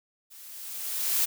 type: noise with level ramp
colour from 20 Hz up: blue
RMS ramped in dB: -49 to -23 dBFS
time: 0.3-1.26 s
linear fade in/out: 20 ms
effects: none